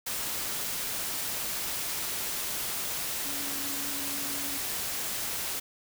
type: tone in noise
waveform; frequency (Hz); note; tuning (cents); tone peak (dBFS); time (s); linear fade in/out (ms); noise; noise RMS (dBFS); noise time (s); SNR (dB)
sine; 279.9; C#4; +17; -42; 3.25-4.58; 10; white; -33; 0.06-5.6; -12
effects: none